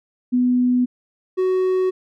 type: tone pair in turn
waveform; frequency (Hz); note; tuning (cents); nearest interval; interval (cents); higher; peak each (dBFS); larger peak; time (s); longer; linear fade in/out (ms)
sine / triangle; 248.4 / 372.2; B3 / F#4; +10 / +10; perfect fifth; 700; second; -14; neither; 0.32-0.86 / 1.37-1.91; neither; 20
effects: none